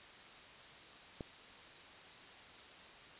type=click; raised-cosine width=2 ms; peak=-29 dBFS; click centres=1.208 s; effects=white hiss -55 dBFS RMS until 3.19 s + resampled to 8000 Hz